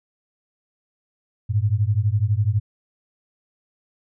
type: beating tone pair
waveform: sine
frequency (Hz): 99 / 111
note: G2 / A2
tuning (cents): +18 / +16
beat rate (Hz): 12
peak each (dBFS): -20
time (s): 1.49-2.6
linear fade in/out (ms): 20
effects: none